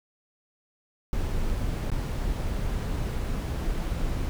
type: noise with dropouts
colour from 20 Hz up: brown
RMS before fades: -28 dBFS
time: 1.13-4.29 s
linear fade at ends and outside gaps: 0 ms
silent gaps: 1.495-1.499 / 1.901-1.917 s
effects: none

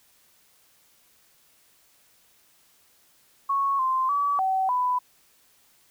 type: tone with pitch steps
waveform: sine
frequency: 1105 / 1043 / 1144 / 762 / 996 Hz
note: C#6 / C6 / D6 / G5 / B5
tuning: -6 / -6 / -46 / -49 / +14 cents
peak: -21 dBFS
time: 3.49-4.99 s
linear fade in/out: 10 ms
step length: 300 ms
effects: white hiss -61 dBFS RMS until 5.9 s

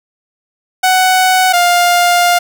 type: tone pair in turn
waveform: sawtooth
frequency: 745 / 703.2 Hz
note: F#5 / F5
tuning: +12 / +12 cents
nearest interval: minor second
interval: 100 cents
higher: first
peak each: -4 dBFS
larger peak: neither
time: 0.83-1.53 / 1.53-2.39 s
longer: second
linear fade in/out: 10 ms
effects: none

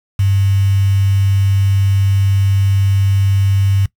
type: tone with quantisation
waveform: sine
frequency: 98 Hz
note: G2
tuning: in tune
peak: -10 dBFS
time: 0.19-3.86 s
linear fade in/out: 5 ms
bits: 5
effects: noise-tail reverb RT60 0.1 s tail -20 dB re dry

